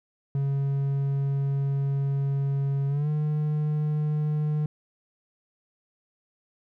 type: tone with pitch glide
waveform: triangle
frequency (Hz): 138.59 to 151.13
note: C#3 to D3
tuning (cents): 0 to +50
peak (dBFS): -21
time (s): 0.35-4.66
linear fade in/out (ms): 2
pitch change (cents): +150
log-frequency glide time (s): 2.88-3.09
effects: none